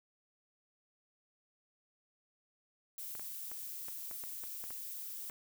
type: noise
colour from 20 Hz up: violet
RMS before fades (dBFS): -44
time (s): 2.98-5.3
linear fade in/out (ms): 2
type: clicks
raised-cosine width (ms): 0.5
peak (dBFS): -35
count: 10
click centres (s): 3.152 / 3.196 / 3.516 / 3.884 / 4.112 / 4.238 / 4.437 / 4.64 / 4.706 / 5.298
effects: none